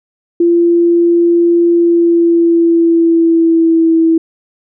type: tone with pitch glide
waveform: sine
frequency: 342.3 to 326.8 Hz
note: F4 to E4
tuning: -35 to -15 cents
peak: -6 dBFS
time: 0.4-4.18 s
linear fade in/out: 5 ms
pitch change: -80 cents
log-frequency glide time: 1.71-3.95 s
effects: none